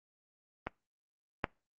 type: clicks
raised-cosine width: 0.5 ms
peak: -19 / -14 dBFS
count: 2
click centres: 0.67 / 1.442 s
effects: noise-tail reverb RT60 0.3 s tail -26 dB re dry + Opus 24 kbps